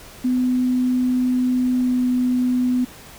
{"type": "tone with pitch glide", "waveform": "sine", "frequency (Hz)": [251.8, 250.2], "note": ["B3", "B3"], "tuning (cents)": [34, 23], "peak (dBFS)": -16, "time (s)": [0.24, 2.85], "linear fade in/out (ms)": 10, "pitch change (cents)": -11, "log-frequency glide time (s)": [1.71, 1.96], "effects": ["pink hiss -42 dBFS RMS until 3.18 s"]}